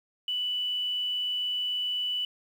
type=tone; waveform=sine; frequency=2971 Hz; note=F#7; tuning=6 cents sharp; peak=-27 dBFS; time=0.28-2.25 s; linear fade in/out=2 ms; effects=9-bit